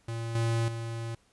square tone with level steps, 115.1 Hz, A#2, 22 cents flat, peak -33 / -26 / -34 dBFS, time 0.08-1.15 s, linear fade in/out 5 ms, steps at 0.35 / 0.68 s, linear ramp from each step 2 ms, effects pink hiss -66 dBFS RMS until 1.32 s + resampled to 24000 Hz

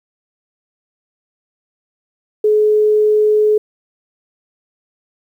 sine tone, 425.3 Hz, G#4, 41 cents sharp, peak -9 dBFS, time 2.44-3.58 s, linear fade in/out 5 ms, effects 8-bit

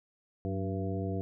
harmonic tone with a mistuned harmonic, 96.5 Hz, G2, 27 cents flat, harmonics 1 / 2 / 3 / 4 / 5 / 7, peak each -34 / -37 / -39 / -40 / -41 / -42 dBFS, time 0.45-1.21 s, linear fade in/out 0 ms, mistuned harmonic 2, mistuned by -62 cents, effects none

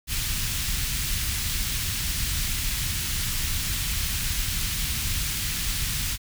pink band-stop noise, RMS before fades -27 dBFS, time 0.07-6.18 s, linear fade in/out 50 ms, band 120 to 2400 Hz, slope 12 dB/octave, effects none

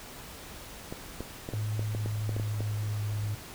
clicks, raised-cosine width 2 ms, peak -22 dBFS, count 11, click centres 0.925 / 1.206 / 1.489 / 1.536 / 1.794 / 1.949 / 2.06 / 2.293 / 2.365 / 2.398 / 2.606 s
sine tone with pitch glide, 106.8 to 104.6 Hz, G#2 to G#2, +49 to +13 cents, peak -29 dBFS, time 1.53-3.35 s, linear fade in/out 5 ms, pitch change -36 cents, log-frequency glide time 1.9-3.22 s
effects pink hiss -45 dBFS RMS until 3.54 s

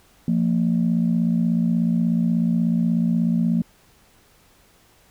sine tone pair together, 173.4 / 229.9 Hz, F3 / A#3, -12 / -24 cents, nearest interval perfect fourth, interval 488 cents, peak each -19 dBFS, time 0.28-3.62 s, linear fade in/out 2 ms, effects tanh soft clip ceiling -11 dBFS + pink hiss -56 dBFS RMS until 5.1 s

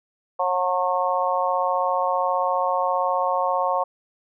harmonic tone, 181.5 Hz, F#3, 33 cents flat, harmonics 3 / 4 / 5 / 6, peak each -25 / -25 / -25 / -25 dBFS, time 0.39-3.84 s, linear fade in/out 10 ms, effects none

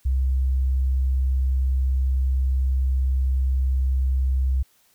sine tone, 65.41 Hz, C2, in tune, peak -18 dBFS, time 0.05-4.63 s, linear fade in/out 10 ms, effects white hiss -61 dBFS RMS until 4.94 s

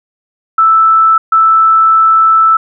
sine tone bursts at uneven times, 1318.5 Hz, E6, in tune, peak -4 dBFS, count 2, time 0.58-1.18 / 1.32-2.57 s, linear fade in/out 5 ms, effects none

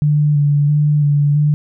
sine tone with vibrato, 146.83 Hz, D3, in tune, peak -10 dBFS, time 0.02-1.54 s, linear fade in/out 0 ms, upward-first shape square, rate 1.5 Hz, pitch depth 21 cents each way, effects none

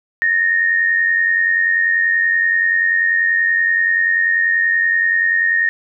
sine tone pair together, 1760 / 1850.4 Hz, A6 / A#6, 0 / -13 cents, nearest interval minor second, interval 87 cents, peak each -21 / -13 dBFS, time 0.22-5.69 s, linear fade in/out 0 ms, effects none

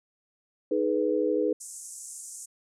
sine chord, G# minor, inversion second, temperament equal with one note detuned, 311.1 / 421.3 / 493.9 Hz, D#4 / G#4 / B4, 0 / +25 / 0 cents, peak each -28 / -27 / -27 dBFS, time 0.71-1.53 s, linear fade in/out 5 ms
pink band-pass noise, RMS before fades -42 dBFS, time 1.6-2.46 s, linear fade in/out 10 ms, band 6500 to 10000 Hz, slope 48 dB/octave
effects none

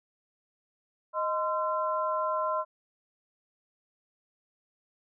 sine tone cluster, 623 / 1032 / 1352 Hz, D#5 / C6 / E6, +2 / -24 / +43 cents, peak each -31 / -29 / -35 dBFS, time 1.13-2.65 s, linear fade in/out 50 ms, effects none

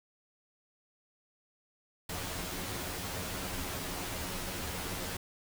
pink noise with comb filter, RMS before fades -38 dBFS, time 2.09-5.17 s, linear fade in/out 5 ms, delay 11 ms, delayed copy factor +0.65, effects none

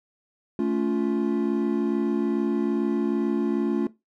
triangle chord, A augmented, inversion none, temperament equal with one note detuned, 220 / 282.4 / 349.2 Hz, A3 / C#4 / E#4, 0 / +32 / 0 cents, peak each -24 dBFS, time 0.59-3.87 s, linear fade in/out 2 ms, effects noise-tail reverb RT60 0.2 s tail -17 dB re dry

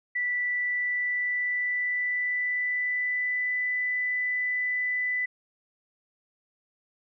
sine tone with pitch glide, 1968 to 1993.2 Hz, B6 to B6, -7 to +15 cents, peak -25 dBFS, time 0.15-5.26 s, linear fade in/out 10 ms, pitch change +22 cents, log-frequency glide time 0.32-3.58 s, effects none

